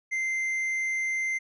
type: tone with tanh clipping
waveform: sine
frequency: 2083 Hz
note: C7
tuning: 8 cents flat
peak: -27 dBFS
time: 0.11-1.39 s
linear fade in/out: 20 ms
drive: 5 dB
effects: none